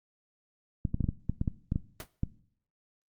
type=clicks; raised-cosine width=5 ms; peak=-16 dBFS; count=11; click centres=0.852 / 0.944 / 1.007 / 1.042 / 1.089 / 1.296 / 1.414 / 1.478 / 1.721 / 1.759 / 2.234 s
type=noise with exponential decay; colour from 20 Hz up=pink; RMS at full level=-35 dBFS; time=2-2.09 s; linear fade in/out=2 ms; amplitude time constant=18 ms
effects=noise-tail reverb RT60 0.6 s tail -20 dB re dry + Opus 48 kbps